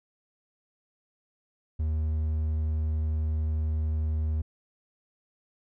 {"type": "tone", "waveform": "triangle", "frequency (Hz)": 77.78, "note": "D#2", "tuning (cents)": 0, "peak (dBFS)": -23, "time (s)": [1.79, 4.42], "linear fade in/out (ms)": 10, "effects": []}